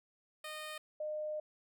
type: tone pair in turn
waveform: 10% pulse / sine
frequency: 615 / 609.7 Hz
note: D#5 / D#5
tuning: -20 / -35 cents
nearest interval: unison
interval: 15 cents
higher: first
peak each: -34 / -36 dBFS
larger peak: first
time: 0.44-0.78 / 1-1.4 s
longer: second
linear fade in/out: 5 ms
effects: none